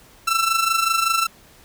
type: tone with amplitude modulation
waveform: sawtooth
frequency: 1338 Hz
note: E6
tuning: 25 cents sharp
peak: -11 dBFS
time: 0.27-1.27 s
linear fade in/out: 10 ms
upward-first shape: sine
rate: 25.3 Hz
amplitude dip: 65%
effects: pink hiss -50 dBFS RMS until 1.64 s